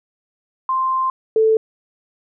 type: tone pair in turn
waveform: sine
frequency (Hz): 1046.5 / 440.9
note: C6 / A4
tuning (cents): 0 / +4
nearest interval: octave + minor third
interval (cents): 1496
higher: first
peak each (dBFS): -16 / -11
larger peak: second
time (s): 0.69-1.1 / 1.36-1.57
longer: first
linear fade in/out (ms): 2
effects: none